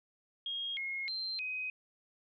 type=tone with pitch steps; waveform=sine; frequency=3257 / 2157 / 4137 / 2516 Hz; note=G#7 / C#7 / C8 / D#7; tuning=-34 / -48 / -20 / +19 cents; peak=-35 dBFS; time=0.46-1.7 s; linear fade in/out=2 ms; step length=310 ms; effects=none